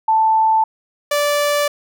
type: tone pair in turn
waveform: sine / sawtooth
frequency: 882 / 583.2 Hz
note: A5 / D5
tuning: +4 / -12 cents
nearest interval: perfect fifth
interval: 716 cents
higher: first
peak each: -11 dBFS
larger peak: neither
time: 0.08-0.64 / 1.11-1.68 s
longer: second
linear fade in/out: 5 ms
effects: none